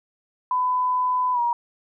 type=tone with pitch glide; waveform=sine; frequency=1003 to 950.5 Hz; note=B5 to A#5; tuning=+26 to +33 cents; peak=-19 dBFS; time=0.51-1.53 s; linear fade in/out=2 ms; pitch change=-93 cents; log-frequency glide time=1.33-1.4 s; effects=none